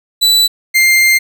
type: tone pair in turn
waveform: 40% pulse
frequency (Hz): 3968 / 2102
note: B7 / C7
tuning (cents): +7 / +7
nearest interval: major seventh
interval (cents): 1100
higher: first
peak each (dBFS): -6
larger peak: neither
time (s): 0.21-0.48 / 0.74-1.19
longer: second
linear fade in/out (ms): 20
effects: none